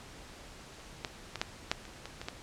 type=clicks; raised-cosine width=0.2 ms; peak=-16 / -19 / -12 / -10 / -30 / -24 / -23 / -18 dBFS; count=8; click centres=1.048 / 1.357 / 1.415 / 1.715 / 1.853 / 2.056 / 2.215 / 2.285 s; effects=pink hiss -50 dBFS RMS until 2.42 s + low-pass 8000 Hz 12 dB/octave